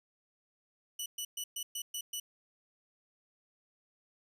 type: tone bursts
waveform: 15% pulse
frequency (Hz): 2960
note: F#7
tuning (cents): 0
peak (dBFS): -29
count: 7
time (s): 0.99-2.2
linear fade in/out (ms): 5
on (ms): 70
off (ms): 120
effects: none